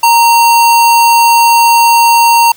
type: tone with sample-and-hold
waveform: sine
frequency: 932.3 Hz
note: A#5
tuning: in tune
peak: -3 dBFS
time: 0.03-2.52 s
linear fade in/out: 5 ms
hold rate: 3675 Hz
effects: white hiss -40 dBFS RMS until 2.56 s